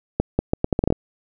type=accelerating click train; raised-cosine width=2 ms; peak=-4 dBFS; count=10; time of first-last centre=0.2-0.925 s; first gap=190 ms; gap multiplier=0.76; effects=none